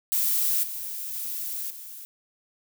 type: noise with level steps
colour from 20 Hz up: violet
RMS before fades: -24 / -34 / -32 / -41 dBFS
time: 0.12-2.05 s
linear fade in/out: 0 ms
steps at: 0.63 / 1.13 / 1.7 s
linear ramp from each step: 5 ms
effects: none